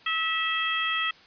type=harmonic tone with a mistuned harmonic; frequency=648 Hz; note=E5; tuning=30 cents flat; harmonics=2 / 3 / 4 / 5; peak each=-30 / -30 / -30 / -30 dBFS; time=0.06-1.11 s; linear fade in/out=5 ms; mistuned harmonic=4; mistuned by=+22 cents; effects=white hiss -53 dBFS RMS until 1.26 s + resampled to 11025 Hz